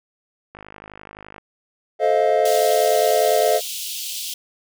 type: click train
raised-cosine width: 0.5 ms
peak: -23 dBFS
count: 44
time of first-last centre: 0.55-1.382 s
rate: 51.7 Hz
type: chord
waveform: triangle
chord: F dominant seventh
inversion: first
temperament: just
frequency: 436.5 / 523.8 / 628.6 / 698.5 Hz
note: A4 / C5 / Eb5 / F5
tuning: -14 / +2 / +18 / 0 cents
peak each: -19 / -20 / -17 / -18 dBFS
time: 1.99-3.61 s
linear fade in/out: 50 ms
type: high-pass noise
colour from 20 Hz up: pink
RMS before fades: -29 dBFS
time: 2.45-4.34 s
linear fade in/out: 5 ms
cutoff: 2800 Hz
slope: 48 dB/octave
effects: none